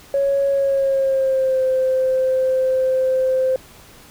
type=tone with pitch glide; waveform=sine; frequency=554.4 to 520.3 Hz; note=C#5 to C5; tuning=0 to -10 cents; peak=-14 dBFS; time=0.14-3.56 s; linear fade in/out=2 ms; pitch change=-110 cents; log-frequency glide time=0.49-1.64 s; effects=tanh soft clip ceiling -10 dBFS + pink hiss -45 dBFS RMS until 4.1 s